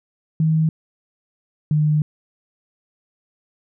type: tone pair in turn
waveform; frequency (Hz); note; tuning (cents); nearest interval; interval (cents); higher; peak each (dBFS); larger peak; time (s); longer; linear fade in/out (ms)
sine; 158.5 / 151.67; D#3 / D#3; +32 / -44; minor second; 76; first; -14; neither; 0.4-0.69 / 1.71-2.02; second; 2
effects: none